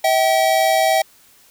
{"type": "tone pair together", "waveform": "square", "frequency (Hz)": [645, 767.7], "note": ["E5", "G5"], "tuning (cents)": [-38, -36], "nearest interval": "minor third", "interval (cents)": 302, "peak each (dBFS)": -17, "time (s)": [0.04, 1.02], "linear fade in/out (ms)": 5, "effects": ["white hiss -51 dBFS RMS until 1.5 s"]}